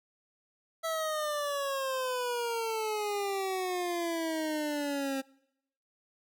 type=exponential sweep; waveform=25% pulse; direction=down; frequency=658 to 266.8 Hz; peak=-27 dBFS; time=0.83-5.22 s; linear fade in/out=20 ms; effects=noise-tail reverb RT60 0.8 s tail -24 dB re dry